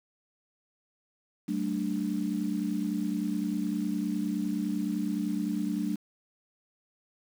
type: tone cluster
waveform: sine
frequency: 191.1 / 220.9 / 294.6 Hz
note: G3 / A3 / D4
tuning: -44 / +7 / +6 cents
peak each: -32 / -32 / -32 dBFS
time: 1.48-5.96 s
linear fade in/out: 10 ms
effects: 8-bit